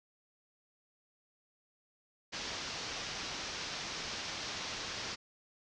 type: low-pass noise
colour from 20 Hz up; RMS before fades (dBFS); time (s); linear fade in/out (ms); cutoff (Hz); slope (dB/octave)
white; -41; 2.32-5.16; 20; 6100; 48
effects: none